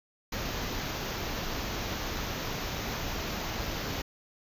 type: band-stop noise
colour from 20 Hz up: pink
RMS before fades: -34 dBFS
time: 0.32-4.02 s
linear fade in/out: 5 ms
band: 6700 to 13000 Hz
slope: 96 dB/octave
effects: resampled to 32000 Hz